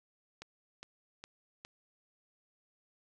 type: click train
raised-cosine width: 0.2 ms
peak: -28 dBFS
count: 4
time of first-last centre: 0.42-1.65 s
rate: 2.44 Hz
effects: none